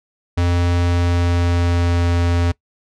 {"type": "tone with pitch glide", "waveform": "square", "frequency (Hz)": [87.31, 86.41], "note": ["F2", "F2"], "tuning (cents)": [0, -18], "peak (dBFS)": -15, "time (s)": [0.37, 2.52], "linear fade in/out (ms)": 10, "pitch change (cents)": -18, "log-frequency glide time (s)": [0.77, 2.08], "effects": ["noise-tail reverb RT60 0.1 s tail -21 dB re dry", "low-pass 6000 Hz 12 dB/octave"]}